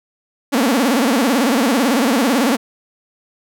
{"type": "tone with vibrato", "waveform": "sawtooth", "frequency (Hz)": 253.6, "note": "B3", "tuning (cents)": 46, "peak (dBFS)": -9, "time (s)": [0.52, 2.57], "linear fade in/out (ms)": 20, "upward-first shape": "sine", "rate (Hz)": 18, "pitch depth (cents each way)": 230, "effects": []}